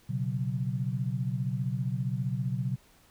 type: chord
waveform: sine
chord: B suspended second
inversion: none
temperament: equal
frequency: 123.47 / 138.59 / 185 Hz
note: B2 / C#3 / F#3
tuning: 0 / 0 / 0 cents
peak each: -31 / -32 / -35 dBFS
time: 0.09-2.76 s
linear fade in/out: 10 ms
effects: pink hiss -61 dBFS RMS until 3.1 s